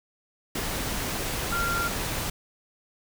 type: tone in noise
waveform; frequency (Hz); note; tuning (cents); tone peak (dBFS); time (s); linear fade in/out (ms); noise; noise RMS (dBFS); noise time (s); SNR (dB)
sine; 1385; F6; -15; -26; 1.52-1.88; 5; pink; -30; 0.55-2.3; +1
effects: none